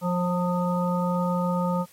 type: harmonic tone with a mistuned harmonic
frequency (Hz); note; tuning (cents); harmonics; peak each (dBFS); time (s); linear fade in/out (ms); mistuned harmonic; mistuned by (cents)
177.4; F3; +27; 1 / 3 / 5 / 7; -24 / -29 / -31 / -32; 0.01-1.86; 50; 5; +26
effects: white hiss -55 dBFS RMS until 1.92 s + AAC 48 kbps